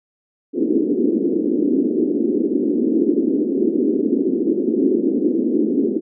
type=band-pass noise; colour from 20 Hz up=white; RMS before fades=-18 dBFS; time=0.53-6.01 s; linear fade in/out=50 ms; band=230 to 390 Hz; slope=48 dB/octave; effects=none